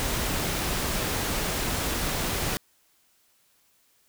pink noise, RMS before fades -28 dBFS, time 0-2.57 s, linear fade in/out 0 ms, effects white hiss -65 dBFS RMS until 4.08 s

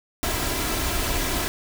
pink noise with comb filter, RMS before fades -25 dBFS, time 0.23-1.48 s, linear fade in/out 0 ms, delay 3 ms, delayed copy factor +0.5, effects none

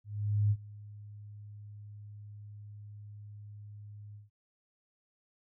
sine tone with ADSR envelope, 103.83 Hz, G#2, in tune, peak -23 dBFS, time 0.04-4.3 s, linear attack 470 ms, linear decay 53 ms, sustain -22 dB, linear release 150 ms, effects none

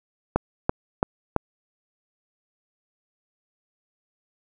click train, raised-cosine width 1 ms, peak -5 dBFS, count 4, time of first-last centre 0.36-1.363 s, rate 2.99 Hz, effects none

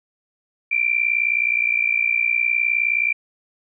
sine tone with amplitude modulation, 2359 Hz, D7, 7 cents sharp, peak -13 dBFS, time 0.71-3.13 s, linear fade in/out 10 ms, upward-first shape sine, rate 59.4 Hz, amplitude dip 85%, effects none

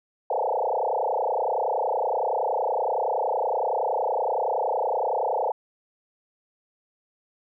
sine tone with frequency modulation, 683 Hz, F5, 39 cents flat, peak -22 dBFS, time 0.3-5.52 s, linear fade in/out 5 ms, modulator 30.7 Hz, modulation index 7.1, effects none

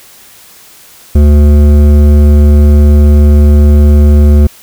sine tone with hard clipping, 73.42 Hz, D2, in tune, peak -3 dBFS, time 1.15-4.47 s, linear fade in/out 5 ms, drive 12 dB, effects white hiss -37 dBFS RMS until 4.62 s

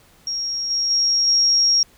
sine tone with level steps, 5588 Hz, F8, in tune, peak -22 / -18 / -15 / -13 dBFS, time 0.27-1.83 s, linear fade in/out 2 ms, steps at 0.7 / 0.9 / 1.27 s, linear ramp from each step 10 ms, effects pink hiss -53 dBFS RMS until 1.97 s

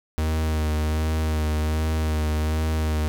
45% pulse tone with vibrato, 77.78 Hz, D#2, in tune, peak -21 dBFS, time 0.18-3.08 s, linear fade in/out 0 ms, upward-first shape sine, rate 1.3 Hz, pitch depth 24 cents each way, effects none

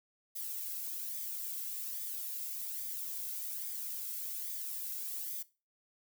violet noise with flanger, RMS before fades -40 dBFS, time 0.35-5.43 s, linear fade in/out 10 ms, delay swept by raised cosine 0.71 to 1.71 ms, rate 1.2 Hz, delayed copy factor -0.55, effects noise-tail reverb RT60 0.3 s tail -19 dB re dry

